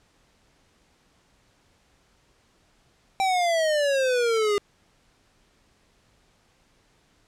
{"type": "exponential sweep", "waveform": "square", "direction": "down", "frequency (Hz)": [784, 403], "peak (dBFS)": -21, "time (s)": [3.2, 4.58], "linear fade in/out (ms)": 0, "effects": ["pink hiss -63 dBFS RMS until 7.27 s", "low-pass 8000 Hz 12 dB/octave"]}